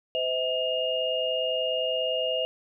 sine tone cluster, 513 / 643 / 2837 Hz, C5 / E5 / F7, -34 / -43 / +27 cents, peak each -29 dBFS, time 0.15-2.45 s, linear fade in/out 0 ms, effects none

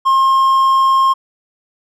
triangle tone, 1068 Hz, C6, 35 cents sharp, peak -7 dBFS, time 0.05-1.14 s, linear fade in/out 20 ms, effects none

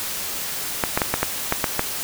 clicks, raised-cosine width 0.5 ms, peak -3 dBFS, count 8, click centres 0.838 / 0.975 / 1.018 / 1.14 / 1.23 / 1.524 / 1.642 / 1.794 s, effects white hiss -28 dBFS RMS until 2.03 s

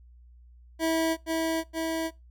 25% pulse tone with echo, 324.8 Hz, E4, 26 cents flat, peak -20 dBFS, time 0.79-1.17 s, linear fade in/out 50 ms, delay 470 ms, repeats 2, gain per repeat -2 dB, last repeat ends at 2.11 s, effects noise-tail reverb RT60 0.2 s tail -21 dB re dry + added 60 Hz sine -50 dBFS peak until 2.3 s

